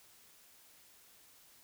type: silence
effects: white hiss -62 dBFS RMS until 1.63 s